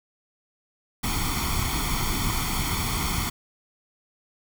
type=noise with comb filter; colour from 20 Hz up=pink; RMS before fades=-26 dBFS; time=1.03-3.3 s; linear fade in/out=10 ms; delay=0.9 ms; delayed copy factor=+0.85; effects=none